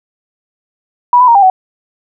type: tone with pitch steps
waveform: sine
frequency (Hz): 976 / 999 / 934 / 799 / 751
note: B5 / B5 / A#5 / G5 / F#5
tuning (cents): -21 / +20 / +3 / +33 / +26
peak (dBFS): -3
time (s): 1.13-1.5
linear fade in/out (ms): 2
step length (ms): 74
effects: none